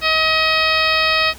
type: harmonic tone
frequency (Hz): 634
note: D#5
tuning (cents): +32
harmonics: 1 / 2 / 3 / 4 / 5 / 6 / 7 / 8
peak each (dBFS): -23 / -20 / -21 / -19 / -25 / -23 / -24 / -25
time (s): 0.01-1.34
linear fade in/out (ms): 50
effects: added 64 Hz sine -40 dBFS peak until 1.38 s + pink hiss -40 dBFS RMS until 1.38 s